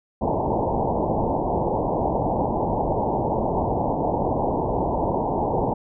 white low-pass noise, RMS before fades -23 dBFS, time 0.21-5.74 s, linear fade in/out 10 ms, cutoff 950 Hz, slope 96 dB/octave, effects none

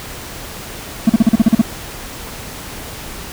triangle tone bursts, 223.4 Hz, A3, 27 cents sharp, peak -3 dBFS, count 9, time 1.07-1.616 s, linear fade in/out 5 ms, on 26 ms, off 39 ms, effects pink hiss -30 dBFS RMS until 3.32 s

